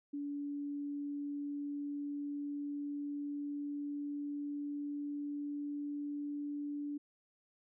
sine tone with pitch glide, 286.9 to 290.4 Hz, D4 to D4, -40 to -19 cents, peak -37 dBFS, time 0.13-6.98 s, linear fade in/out 10 ms, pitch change +21 cents, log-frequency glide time 0.32-6.42 s, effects none

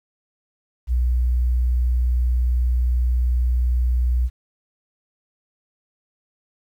sine tone, 61.3 Hz, B1, 12 cents flat, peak -16 dBFS, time 0.87-4.3 s, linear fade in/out 50 ms, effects 9-bit

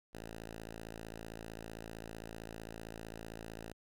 5% pulse tone, 55.5 Hz, A1, 16 cents sharp, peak -34 dBFS, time 0.13-3.73 s, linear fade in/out 10 ms, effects none

